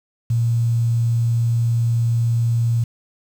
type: tone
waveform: sine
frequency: 116.54 Hz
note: A#2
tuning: in tune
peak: -15 dBFS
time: 0.3-2.84 s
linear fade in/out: 5 ms
effects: 7-bit